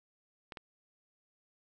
clicks, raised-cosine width 0.3 ms, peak -27 dBFS, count 2, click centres 0.522 / 0.572 s, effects none

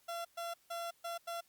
30% pulse tone bursts at uneven times, 681 Hz, F5, 44 cents flat, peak -36 dBFS, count 5, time 0.08-0.25 / 0.37-0.54 / 0.7-0.91 / 1.04-1.18 / 1.27-1.41 s, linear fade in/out 10 ms, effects white hiss -70 dBFS RMS until 1.48 s + Opus 48 kbps

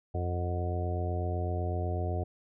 harmonic tone with a mistuned harmonic, 88 Hz, F2, 14 cents sharp, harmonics 1 / 2 / 3 / 4 / 5 / 6 / 7 / 8, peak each -30 / -43 / -45 / -40 / -41 / -48 / -40 / -40 dBFS, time 0.14-2.24 s, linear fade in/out 10 ms, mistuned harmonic 8, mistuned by +70 cents, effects none

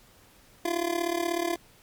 25% pulse tone with amplitude modulation, 342.7 Hz, F4, 33 cents flat, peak -19 dBFS, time 0.65-1.56 s, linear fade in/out 5 ms, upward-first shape sine, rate 36.4 Hz, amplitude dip 80%, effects pink hiss -57 dBFS RMS until 1.82 s + MP3 96 kbps

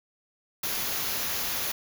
white band-stop noise, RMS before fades -30 dBFS, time 0.63-1.72 s, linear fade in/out 5 ms, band 7100 to 10000 Hz, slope 96 dB/octave, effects none

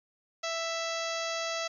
harmonic tone, 661 Hz, E5, 5 cents sharp, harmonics 1 / 2 / 3 / 4 / 5 / 6 / 7 / 8 / 9 / 10, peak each -35 / -38 / -40 / -41 / -42 / -43 / -43 / -44 / -45 / -45 dBFS, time 0.43-1.68 s, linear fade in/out 10 ms, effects 11-bit

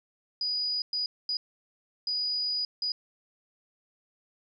sine tone bursts at uneven times, 4926 Hz, D#8, 18 cents flat, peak -27 dBFS, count 5, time 0.41-0.82 / 0.93-1.06 / 1.29-1.37 / 2.07-2.65 / 2.82-2.92 s, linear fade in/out 2 ms, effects none

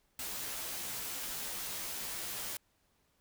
white noise with comb filter, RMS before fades -40 dBFS, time 0.19-2.57 s, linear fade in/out 2 ms, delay 13 ms, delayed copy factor -0.75, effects pink hiss -74 dBFS RMS until 3.2 s

